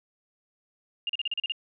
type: tone bursts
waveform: sine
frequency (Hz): 2820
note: F7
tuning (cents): +16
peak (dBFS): -26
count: 8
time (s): 1.07-1.521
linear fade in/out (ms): 2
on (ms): 24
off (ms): 37
effects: none